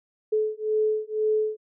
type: beating tone pair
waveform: sine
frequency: 430 / 432 Hz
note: A4 / A4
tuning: -40 / -32 cents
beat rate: 2 Hz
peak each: -25 dBFS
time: 0.32-1.57 s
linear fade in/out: 10 ms
effects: none